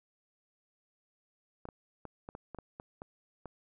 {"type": "clicks", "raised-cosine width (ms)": 1, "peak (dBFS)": -29, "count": 10, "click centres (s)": [1.654, 1.688, 2.053, 2.289, 2.351, 2.547, 2.587, 2.799, 3.019, 3.457], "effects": []}